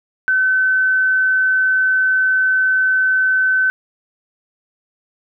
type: tone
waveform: sine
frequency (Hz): 1523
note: F#6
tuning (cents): +50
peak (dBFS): -12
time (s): 0.28-3.7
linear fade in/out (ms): 0
effects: none